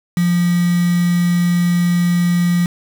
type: tone with quantisation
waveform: sine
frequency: 174.61 Hz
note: F3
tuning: in tune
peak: -12 dBFS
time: 0.17-2.66 s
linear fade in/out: 2 ms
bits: 4
effects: none